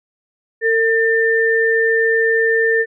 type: tone pair together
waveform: sine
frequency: 453.4 / 1794 Hz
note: A#4 / A6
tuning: -48 / +33 cents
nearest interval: 2 octaves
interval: 2381 cents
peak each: -15 dBFS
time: 0.61-2.86 s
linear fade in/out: 50 ms
effects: none